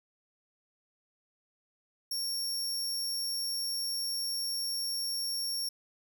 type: tone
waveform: sawtooth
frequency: 5510 Hz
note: F8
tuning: 24 cents flat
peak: -29 dBFS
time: 2.11-5.69 s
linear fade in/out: 5 ms
effects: none